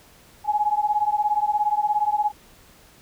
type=beating tone pair; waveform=sine; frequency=830.6 / 847.6 Hz; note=G#5 / G#5; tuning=0 / +35 cents; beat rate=17 Hz; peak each=-22 dBFS; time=0.44-2.32 s; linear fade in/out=50 ms; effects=pink hiss -52 dBFS RMS until 3.01 s